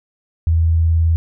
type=tone with vibrato; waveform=sine; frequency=82.1 Hz; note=E2; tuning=6 cents flat; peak=-11 dBFS; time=0.47-1.16 s; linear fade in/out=0 ms; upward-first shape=triangle; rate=19 Hz; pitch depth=25 cents each way; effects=none